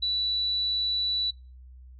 sine tone, 3951 Hz, B7, in tune, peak -24 dBFS, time 0.02-1.31 s, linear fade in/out 10 ms, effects noise-tail reverb RT60 0.3 s tail -24 dB re dry + added 63 Hz sine -45 dBFS peak until 1.99 s

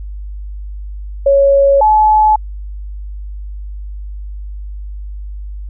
sine tone pair in turn, 555 / 858.1 Hz, C#5 / A5, +2 / -44 cents, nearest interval minor sixth, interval 754 cents, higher second, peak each -6 dBFS, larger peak neither, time 1.26-1.81 / 1.81-2.36 s, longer neither, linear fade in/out 5 ms, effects added 50 Hz sine -23 dBFS peak until 5.69 s

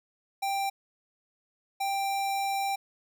square tone bursts at uneven times, 787 Hz, G5, 7 cents sharp, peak -28 dBFS, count 2, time 0.42-0.7 / 1.8-2.76 s, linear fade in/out 10 ms, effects none

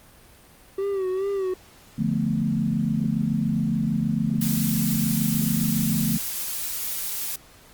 triangle tone with vibrato, 384.6 Hz, G4, 33 cents flat, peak -21 dBFS, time 0.78-1.54 s, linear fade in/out 5 ms, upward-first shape sine, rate 2.4 Hz, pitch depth 69 cents each way
sine chord, B half-diminished seventh, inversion first, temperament equal, 146.83 / 174.61 / 220 / 246.9 Hz, D3 / F3 / A3 / B3, 0 / 0 / 0 / 0 cents, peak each -27 / -27 / -24 / -30 dBFS, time 1.98-6.18 s, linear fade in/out 10 ms
blue noise, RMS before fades -29 dBFS, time 4.41-7.36 s, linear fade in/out 5 ms
effects pink hiss -51 dBFS RMS until 7.73 s + Opus 32 kbps

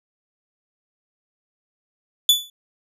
40% pulse tone with exponential decay, 3467 Hz, A7, 26 cents flat, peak -7 dBFS, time 2.29-2.5 s, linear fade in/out 2 ms, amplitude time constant 45 ms, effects none

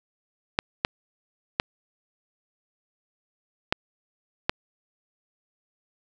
clicks, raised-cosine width 0.3 ms, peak -4 dBFS, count 5, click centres 0.589 / 0.849 / 1.599 / 3.725 / 4.495 s, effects none

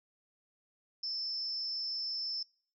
sine tone with amplitude modulation, 5274 Hz, E8, in tune, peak -31 dBFS, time 1.03-2.43 s, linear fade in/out 5 ms, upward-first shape sine, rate 226 Hz, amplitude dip 75%, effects noise-tail reverb RT60 0.5 s tail -24 dB re dry

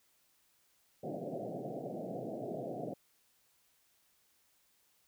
white band-pass noise, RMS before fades -41 dBFS, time 1.03-2.94 s, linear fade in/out 5 ms, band 120 to 730 Hz, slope 96 dB/octave, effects white hiss -72 dBFS RMS until 5.07 s

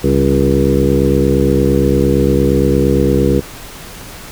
harmonic tone with a mistuned harmonic, 68.7 Hz, C#2, 15 cents flat, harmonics 1 / 2 / 3 / 4 / 5 / 6 / 7, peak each -17 / -17 / -17 / -17 / -17 / -17 / -17 dBFS, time 0.03-3.41 s, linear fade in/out 20 ms, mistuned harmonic 3, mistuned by -69 cents, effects pink hiss -32 dBFS RMS until 4.31 s

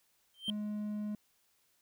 triangle tone with exponential growth, 3136 Hz, G7, in tune, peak -28 dBFS, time 0.34-0.5 s, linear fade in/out 1 ms, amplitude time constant 34 ms
triangle tone, 209.8 Hz, G#3, 18 cents sharp, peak -33 dBFS, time 0.48-1.15 s, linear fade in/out 2 ms
effects white hiss -73 dBFS RMS until 1.81 s

